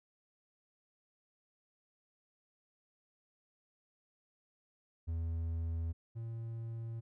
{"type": "tone pair in turn", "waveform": "triangle", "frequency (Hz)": [82.5, 114.46], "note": ["E2", "A#2"], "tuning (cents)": [2, -31], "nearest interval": "tritone", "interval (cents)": 567, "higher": "second", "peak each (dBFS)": [-32, -37], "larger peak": "first", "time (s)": [[5.07, 5.93], [6.15, 7.01]], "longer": "neither", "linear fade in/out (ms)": 20, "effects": []}